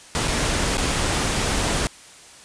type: noise with dropouts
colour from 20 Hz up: pink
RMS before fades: -22 dBFS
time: 0.15-1.87 s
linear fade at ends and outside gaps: 0 ms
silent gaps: 0.276-0.28 / 0.771-0.78 s
effects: white hiss -45 dBFS RMS until 2.44 s + resampled to 22050 Hz